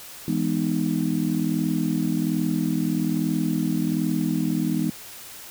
sine chord, E major seventh, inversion none, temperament just, 164.81 / 206 / 247.2 / 309 Hz, E3 / G#3 / B3 / D#4, 0 / -14 / +2 / -12 cents, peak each -26 dBFS, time 0.28-4.9 s, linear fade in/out 2 ms, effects tanh soft clip ceiling -11 dBFS + white hiss -41 dBFS RMS until 5.5 s

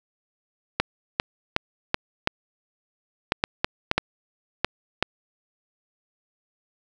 clicks, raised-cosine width 0.3 ms, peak -3 dBFS, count 12, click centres 0.8 / 1.199 / 1.564 / 1.944 / 2.274 / 3.321 / 3.439 / 3.645 / 3.914 / 3.98 / 4.646 / 5.026 s, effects none

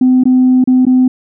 sine tone with dropouts, 255.2 Hz, C4, 43 cents flat, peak -4 dBFS, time 0.01-1.08 s, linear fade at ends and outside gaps 5 ms, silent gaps 0.237-0.254 / 0.641-0.674 / 0.853-0.866 s, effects tanh soft clip ceiling -2 dBFS

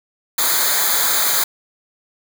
white noise with comb filter, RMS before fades -17 dBFS, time 0.38-1.44 s, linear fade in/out 5 ms, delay 0.36 ms, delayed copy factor -1, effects none

